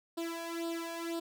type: tone with flanger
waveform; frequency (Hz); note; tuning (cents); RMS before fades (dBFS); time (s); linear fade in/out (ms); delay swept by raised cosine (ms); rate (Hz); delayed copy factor
sawtooth; 334.3; E4; +24; -38; 0.17-1.2; 10; 0.23 to 1.23; 2; +0.85
effects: none